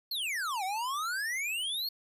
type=exponential two-way sweep; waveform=square; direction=down then up; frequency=4435 to 731 to 4435 Hz; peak=-32 dBFS; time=0.11-1.89 s; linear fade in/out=5 ms; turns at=0.64 s; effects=resampled to 32000 Hz